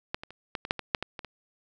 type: clicks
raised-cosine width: 0.3 ms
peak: -13 / -23 / -29 / -15 / -20 / -7 / -18 / -7 / -15 / -21 / -24 dBFS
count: 11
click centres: 0.145 / 0.235 / 0.306 / 0.552 / 0.651 / 0.709 / 0.793 / 0.948 / 1.026 / 1.192 / 1.247 s
effects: none